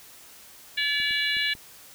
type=harmonic tone; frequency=573 Hz; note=D5; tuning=43 cents flat; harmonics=3 / 4 / 5 / 6 / 7; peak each=-28 / -29 / -30 / -31 / -31 dBFS; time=0.77-1.54 s; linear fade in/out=10 ms
type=clicks; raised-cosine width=3 ms; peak=-34 dBFS; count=4; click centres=1.001 / 1.109 / 1.368 / 1.552 s
effects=white hiss -49 dBFS RMS until 1.94 s